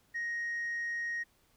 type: tone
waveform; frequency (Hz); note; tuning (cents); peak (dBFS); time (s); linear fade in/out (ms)
sine; 1874; A#6; +9; -31; 0.14-1.24; 20
effects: tanh soft clip ceiling -31 dBFS + pink hiss -69 dBFS RMS until 1.56 s